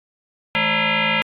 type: tone with frequency modulation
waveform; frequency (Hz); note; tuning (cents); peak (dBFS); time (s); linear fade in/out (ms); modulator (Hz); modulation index
sine; 214.5; A3; -44; -16; 0.55-1.22; 0; 374; 7.6
effects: AAC 48 kbps